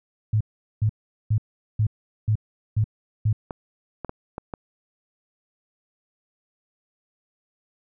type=tone bursts; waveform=sine; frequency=107.7 Hz; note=A2; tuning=37 cents flat; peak=-17 dBFS; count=7; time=0.33-3.329 s; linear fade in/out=5 ms; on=77 ms; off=410 ms
type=clicks; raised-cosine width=1 ms; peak=-17 dBFS; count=5; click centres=3.508 / 4.047 / 4.094 / 4.381 / 4.538 s
effects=none